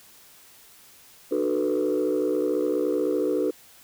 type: chord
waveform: sine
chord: B minor seventh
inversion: first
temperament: equal with one note detuned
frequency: 300.7 / 370 / 440 / 493.9 Hz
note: D4 / F#4 / A4 / B4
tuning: +41 / 0 / 0 / 0 cents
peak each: -26 dBFS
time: 1.31-3.51 s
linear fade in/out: 10 ms
effects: tanh soft clip ceiling -16 dBFS + white hiss -52 dBFS RMS until 3.83 s